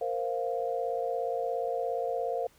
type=chord; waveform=sine; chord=Bb suspended second; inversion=none; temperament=equal; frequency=466.2 / 523.3 / 698.5 Hz; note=Bb4 / C5 / F5; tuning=0 / 0 / 0 cents; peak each=-33 dBFS; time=0.01-2.47 s; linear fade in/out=5 ms; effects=pink hiss -62 dBFS RMS until 2.58 s